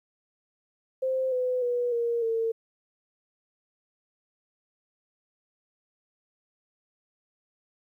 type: tone with pitch steps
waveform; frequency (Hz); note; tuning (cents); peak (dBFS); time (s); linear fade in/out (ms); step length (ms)
sine; 522 / 503.9 / 486.5 / 469.6 / 453.4; C5 / B4 / B4 / A#4 / A#4; -4 / +35 / -26 / +13 / -48; -24; 1.02-2.52; 10; 300
effects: 11-bit